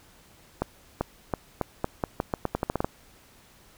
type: accelerating click train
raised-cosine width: 1 ms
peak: -11 dBFS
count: 15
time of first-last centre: 0.62-2.845 s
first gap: 390 ms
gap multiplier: 0.84
effects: pink hiss -56 dBFS RMS until 3.77 s